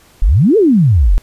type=exponential two-way sweep; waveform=sine; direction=up then down; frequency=35.07 to 468.1 to 35.07 Hz; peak=-6 dBFS; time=0.22-1.18 s; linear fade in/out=0 ms; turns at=0.57 s; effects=pink hiss -47 dBFS RMS until 1.22 s + resampled to 32000 Hz